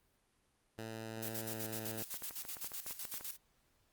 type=tone with pitch glide; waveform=10% pulse; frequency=111.7 to 110.23 Hz; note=A2 to A2; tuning=+27 to +4 cents; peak=-34 dBFS; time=0.78-2.03 s; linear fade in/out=5 ms; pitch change=-23 cents; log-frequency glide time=1.53-1.65 s
type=noise with tremolo; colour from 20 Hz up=blue; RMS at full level=-42 dBFS; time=1.22-3.37 s; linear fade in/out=10 ms; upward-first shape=square; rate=7.9 Hz; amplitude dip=70%
type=clicks; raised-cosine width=0.5 ms; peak=-34 dBFS; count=12; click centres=2.142 / 2.222 / 2.309 / 2.451 / 2.569 / 2.645 / 2.718 / 2.864 / 2.909 / 3.052 / 3.141 / 3.21 s
effects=pink hiss -75 dBFS RMS until 3.92 s + Opus 32 kbps